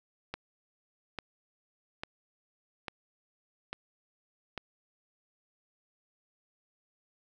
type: click train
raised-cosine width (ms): 0.3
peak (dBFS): -20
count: 6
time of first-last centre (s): 0.34-4.577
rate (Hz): 1.18
effects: none